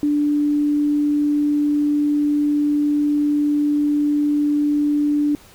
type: tone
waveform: sine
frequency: 293.7 Hz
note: D4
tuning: in tune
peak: -15 dBFS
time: 0.03-5.35 s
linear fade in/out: 0 ms
effects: pink hiss -47 dBFS RMS until 5.54 s